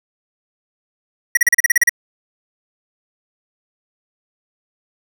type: tone bursts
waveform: square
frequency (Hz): 1915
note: A#6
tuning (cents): +46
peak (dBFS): -9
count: 10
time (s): 1.35-1.894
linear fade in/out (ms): 5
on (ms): 22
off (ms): 36
effects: none